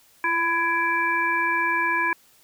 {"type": "harmonic tone with a mistuned harmonic", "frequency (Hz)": 333.5, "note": "E4", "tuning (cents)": 20, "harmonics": [1, 3, 5, 7], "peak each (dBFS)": [-33, -24, -24, -26], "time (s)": [0.24, 2.13], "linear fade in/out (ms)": 2, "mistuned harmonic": 1, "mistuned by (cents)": 27, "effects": ["white hiss -57 dBFS RMS until 2.43 s"]}